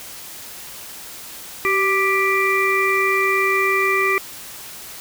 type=harmonic tone with a mistuned harmonic; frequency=393.5 Hz; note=G4; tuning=7 cents sharp; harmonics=1 / 3 / 5 / 6; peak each=-21 / -21 / -21 / -21 dBFS; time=1.65-4.18 s; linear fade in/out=0 ms; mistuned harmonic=1; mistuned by=-33 cents; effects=white hiss -36 dBFS RMS until 5 s